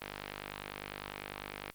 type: click train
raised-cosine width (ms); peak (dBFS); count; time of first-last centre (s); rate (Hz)
0.3; -22; 85; 0.02-1.7; 50
effects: white hiss -62 dBFS RMS until 1.74 s + Opus 32 kbps